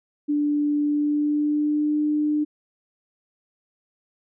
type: tone with pitch glide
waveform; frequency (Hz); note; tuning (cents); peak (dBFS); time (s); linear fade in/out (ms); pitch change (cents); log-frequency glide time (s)
sine; 293.7 to 299.9; D4 to D4; 0 to +36; -19; 0.28-2.45; 20; +36; 0.83-1.98
effects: none